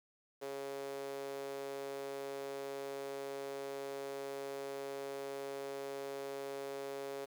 sawtooth tone with high-pass filter, 138.1 Hz, C#3, 6 cents flat, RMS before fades -43 dBFS, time 0.41-7.26 s, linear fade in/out 20 ms, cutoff 460 Hz, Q 4.8, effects 10-bit

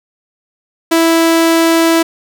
sawtooth tone, 329.6 Hz, E4, in tune, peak -4 dBFS, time 0.91-2.03 s, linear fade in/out 10 ms, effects none

